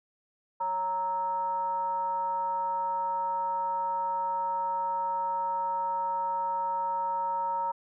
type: tone with frequency modulation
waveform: sine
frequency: 930 Hz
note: A#5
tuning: 4 cents flat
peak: -27 dBFS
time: 0.6-7.72 s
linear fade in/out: 10 ms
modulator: 376 Hz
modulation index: 0.45
effects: none